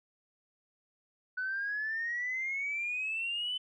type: exponential sweep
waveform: sine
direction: up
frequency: 1489 to 3040 Hz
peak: -31 dBFS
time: 1.37-3.58 s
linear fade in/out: 10 ms
effects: tanh soft clip ceiling -27 dBFS